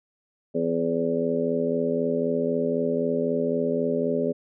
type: harmonic tone with a mistuned harmonic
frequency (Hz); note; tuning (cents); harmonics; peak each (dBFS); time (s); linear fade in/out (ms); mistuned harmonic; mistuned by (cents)
83.9; E2; +31; 2 / 3 / 4 / 5 / 6 / 7; -33 / -27 / -37 / -26 / -31 / -29; 0.54-4.33; 20; 7; -28
effects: none